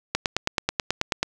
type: click train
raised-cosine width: 0.2 ms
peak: -4 dBFS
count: 11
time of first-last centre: 0.15-1.23 s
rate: 9.26 Hz
effects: none